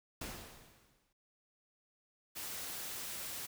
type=noise with exponential decay; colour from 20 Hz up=pink; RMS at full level=-41 dBFS; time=0.21-1.13 s; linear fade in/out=5 ms; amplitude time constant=200 ms
type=noise; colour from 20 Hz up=white; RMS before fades=-43 dBFS; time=2.35-3.47 s; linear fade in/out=20 ms
effects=none